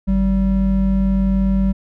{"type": "tone pair together", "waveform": "triangle", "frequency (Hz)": [50.62, 193], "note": ["G#1", "G3"], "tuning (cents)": [-44, -27], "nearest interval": "octave + major seventh", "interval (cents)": 2317, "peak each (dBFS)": [-16, -13], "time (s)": [0.07, 1.73], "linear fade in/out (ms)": 20, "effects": []}